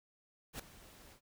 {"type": "noise with ADSR envelope", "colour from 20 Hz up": "pink", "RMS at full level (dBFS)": -41, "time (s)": [0.53, 1.21], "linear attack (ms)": 64, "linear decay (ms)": 3, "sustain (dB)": -17, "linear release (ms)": 93, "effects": []}